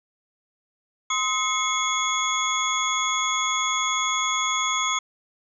sine tone cluster, 1038 / 1269 / 2169 / 3378 / 6650 Hz, C6 / D#6 / C#7 / G#7 / G#8, -14 / +34 / -38 / +29 / +1 cents, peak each -28 dBFS, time 1.1-4.99 s, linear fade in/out 5 ms, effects none

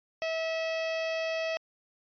sawtooth tone pair together, 648 / 1296 Hz, E5 / E6, -30 / -30 cents, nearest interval octave, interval 1200 cents, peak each -25 / -35 dBFS, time 0.22-1.57 s, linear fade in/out 0 ms, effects resampled to 11025 Hz

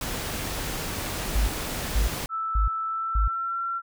pink noise, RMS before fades -31 dBFS, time 0.01-2.26 s, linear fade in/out 2 ms
sine tone bursts, 52 Hz, G#1, 3 cents sharp, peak -19 dBFS, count 4, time 1.35-3.28 s, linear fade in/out 5 ms, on 130 ms, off 470 ms
sine tone with pitch glide, 1318.5 to 1360.3 Hz, E6 to F6, 0 to -46 cents, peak -26 dBFS, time 2.29-3.82 s, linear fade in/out 50 ms, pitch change +54 cents, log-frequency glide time 2.87-3.59 s
effects none

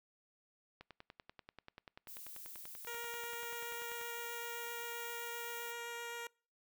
click train, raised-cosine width 0.3 ms, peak -35 dBFS, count 34, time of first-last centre 0.81-4.014 s, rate 10.3 Hz
violet noise, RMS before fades -50 dBFS, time 2.07-5.73 s, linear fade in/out 20 ms
10% pulse tone with vibrato, 471 Hz, A#4, 18 cents sharp, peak -34 dBFS, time 2.87-6.27 s, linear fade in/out 2 ms, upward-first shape triangle, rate 7.7 Hz, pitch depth 9 cents each way
effects noise-tail reverb RT60 0.4 s tail -26 dB re dry

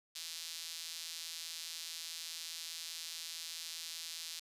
sawtooth tone with high-pass filter, 164.81 Hz, E3, in tune, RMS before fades -45 dBFS, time 0.15-4.4 s, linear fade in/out 10 ms, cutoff 4200 Hz, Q 1.7, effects resampled to 32000 Hz + 11-bit

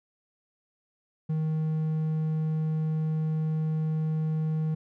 triangle tone, 157 Hz, D#3, 16 cents sharp, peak -23 dBFS, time 1.29-4.75 s, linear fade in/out 10 ms, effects none

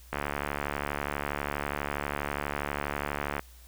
click train, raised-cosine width 0.5 ms, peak -15 dBFS, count 237, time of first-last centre 0.13-3.394 s, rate 72.3 Hz, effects added 60 Hz sine -50 dBFS peak until 3.67 s + white hiss -57 dBFS RMS until 3.67 s

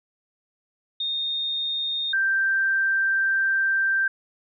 sine tone pair in turn, 3677 / 1570.3 Hz, A#7 / G6, -24 / +3 cents, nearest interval octave + minor third, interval 1473 cents, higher first, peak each -24 / -19 dBFS, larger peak second, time 1-2.13 / 2.13-4.08 s, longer second, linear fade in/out 5 ms, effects none

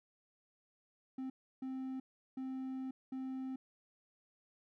triangle tone bursts at uneven times, 262.1 Hz, C4, 3 cents sharp, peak -37 dBFS, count 4, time 1.18-1.3 / 1.62-2 / 2.37-2.91 / 3.12-3.56 s, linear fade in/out 5 ms, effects none

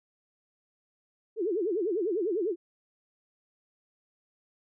sine tone with vibrato, 387.4 Hz, G4, 20 cents flat, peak -26 dBFS, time 1.36-2.56 s, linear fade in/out 50 ms, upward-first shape sine, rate 10 Hz, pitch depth 270 cents each way, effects none

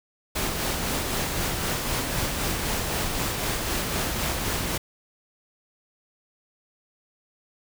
pink noise with tremolo, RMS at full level -26 dBFS, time 0.35-4.78 s, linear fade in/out 10 ms, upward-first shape sine, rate 3.9 Hz, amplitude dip 30%, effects none

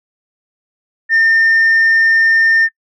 sine tone, 1810 Hz, A6, 48 cents sharp, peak -6 dBFS, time 1.09-2.69 s, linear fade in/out 50 ms, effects noise-tail reverb RT60 0.1 s tail -26 dB re dry + tanh soft clip ceiling -6 dBFS

